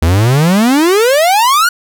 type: exponential sweep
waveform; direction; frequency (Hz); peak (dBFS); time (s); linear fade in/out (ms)
45% pulse; up; 77 to 1480; -7; 0.02-1.69; 5
effects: none